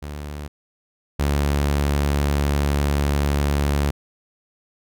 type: tone pair in turn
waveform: sawtooth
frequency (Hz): 73.42 / 71.7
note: D2 / D2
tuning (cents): 0 / -41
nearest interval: unison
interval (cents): 41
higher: first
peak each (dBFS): -26 / -14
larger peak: second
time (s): 0.02-0.48 / 1.19-3.91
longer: second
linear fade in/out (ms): 10
effects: none